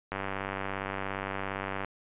click train, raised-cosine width 0.5 ms, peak -18 dBFS, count 169, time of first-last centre 0.12-1.847 s, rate 97.3 Hz, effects resampled to 8000 Hz

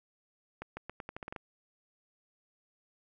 accelerating click train, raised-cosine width 0.5 ms, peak -25 dBFS, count 10, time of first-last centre 0.62-1.362 s, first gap 150 ms, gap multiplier 0.84, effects none

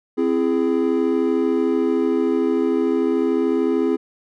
triangle chord, C augmented, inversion none, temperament equal with one note detuned, 261.6 / 335 / 415.3 Hz, C4 / E4 / G#4, 0 / +28 / 0 cents, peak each -19 dBFS, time 0.17-3.97 s, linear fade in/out 20 ms, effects none

